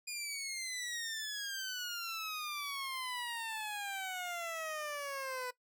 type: exponential sweep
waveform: 15% pulse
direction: down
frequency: 2450 to 493.9 Hz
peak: -32 dBFS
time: 0.07-5.51 s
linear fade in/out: 10 ms
effects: noise-tail reverb RT60 0.1 s tail -18 dB re dry